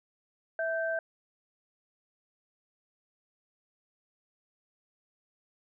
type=tone pair together; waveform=sine; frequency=655 / 1559.3 Hz; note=E5 / G6; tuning=-11 / -10 cents; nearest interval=octave + minor third; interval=1501 cents; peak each=-30 / -33 dBFS; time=0.59-0.99 s; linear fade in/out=2 ms; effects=none